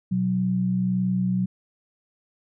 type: tone pair together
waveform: sine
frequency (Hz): 123.47 / 185.12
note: B2 / F#3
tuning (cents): 0 / +1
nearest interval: perfect fifth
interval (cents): 701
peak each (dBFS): -28 / -21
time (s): 0.11-1.46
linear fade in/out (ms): 10
effects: none